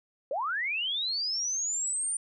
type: linear sweep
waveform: sine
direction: up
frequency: 496.3 to 9170 Hz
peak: -28 dBFS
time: 0.31-2.17 s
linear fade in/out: 2 ms
effects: none